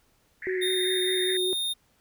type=band-pass noise; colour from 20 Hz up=pink; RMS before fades=-36 dBFS; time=0.42-1.37 s; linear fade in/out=2 ms; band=1700 to 2100 Hz; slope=96 dB/octave
type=tone with vibrato; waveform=sine; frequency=370 Hz; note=F#4; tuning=in tune; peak=-26 dBFS; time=0.47-1.53 s; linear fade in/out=0 ms; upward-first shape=square; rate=5 Hz; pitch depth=13 cents each way
type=tone; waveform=square; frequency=3663 Hz; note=A#7; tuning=31 cents flat; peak=-27 dBFS; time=0.61-1.74 s; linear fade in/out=20 ms
effects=pink hiss -66 dBFS RMS until 2 s